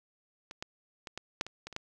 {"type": "clicks", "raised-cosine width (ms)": 0.2, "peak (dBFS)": [-26, -20, -24, -21, -12, -25, -24, -29, -18], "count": 9, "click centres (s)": [0.511, 0.625, 1.072, 1.176, 1.411, 1.466, 1.67, 1.727, 1.764], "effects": []}